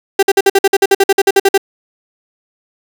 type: tone bursts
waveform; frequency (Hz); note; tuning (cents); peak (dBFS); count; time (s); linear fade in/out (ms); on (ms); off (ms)
35% pulse; 392; G4; 0; -4; 16; 0.19-1.578; 5; 38; 52
effects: none